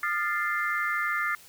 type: chord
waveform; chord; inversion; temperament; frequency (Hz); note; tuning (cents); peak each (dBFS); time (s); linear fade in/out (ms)
sine; F dominant seventh; third; equal with one note detuned; 1214 / 1396.9 / 1760 / 2093; Eb6 / F6 / A6 / C7; -43 / 0 / 0 / 0; -31; 0.03-1.35; 2
effects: white hiss -52 dBFS RMS until 1.48 s